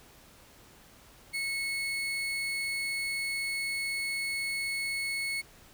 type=tone; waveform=35% pulse; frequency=2196 Hz; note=C#7; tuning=17 cents flat; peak=-29 dBFS; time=1.33-5.42 s; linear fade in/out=20 ms; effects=pink hiss -56 dBFS RMS until 5.73 s